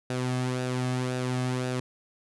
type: tone with flanger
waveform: sawtooth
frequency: 126.7 Hz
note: B2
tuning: 45 cents sharp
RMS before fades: -29 dBFS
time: 0.1-1.8 s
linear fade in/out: 2 ms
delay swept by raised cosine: 0.93 to 2.13 ms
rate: 1.9 Hz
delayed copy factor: -0.5
effects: resampled to 24000 Hz